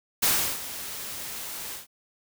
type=noise with ADSR envelope; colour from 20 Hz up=white; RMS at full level=-21 dBFS; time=0.22-1.87 s; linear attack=13 ms; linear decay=350 ms; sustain=-15 dB; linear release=140 ms; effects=none